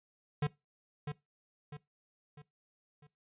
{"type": "tone with echo", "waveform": "square", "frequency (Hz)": 147.5, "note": "D3", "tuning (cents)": 8, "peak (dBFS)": -29, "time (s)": [0.42, 0.47], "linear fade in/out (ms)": 5, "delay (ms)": 650, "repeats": 4, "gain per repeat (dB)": -7, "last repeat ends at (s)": 3.07, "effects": ["noise-tail reverb RT60 0.2 s tail -20 dB re dry", "resampled to 8000 Hz"]}